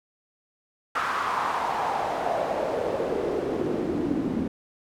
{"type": "noise with band-pass filter sweep", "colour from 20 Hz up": "pink", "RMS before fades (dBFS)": -27, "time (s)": [0.95, 4.48], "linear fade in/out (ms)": 5, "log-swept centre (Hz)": [1300, 250], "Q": 3.3, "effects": []}